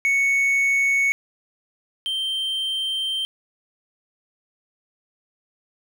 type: tone pair in turn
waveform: triangle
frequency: 2217 / 3135 Hz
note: C#7 / G7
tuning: 0 / -1 cents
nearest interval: tritone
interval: 599 cents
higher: second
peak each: -15 / -21 dBFS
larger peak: first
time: 0.05-1.12 / 2.06-3.25 s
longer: second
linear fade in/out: 0 ms
effects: none